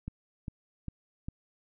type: click train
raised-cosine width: 5 ms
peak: -24 dBFS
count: 4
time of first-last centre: 0.08-1.285 s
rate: 2.49 Hz
effects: none